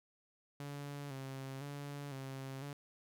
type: tone with vibrato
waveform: sawtooth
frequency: 138.59 Hz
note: C#3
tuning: in tune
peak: -39 dBFS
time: 0.6-2.73 s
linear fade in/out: 2 ms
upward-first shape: square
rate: 0.99 Hz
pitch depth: 53 cents each way
effects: none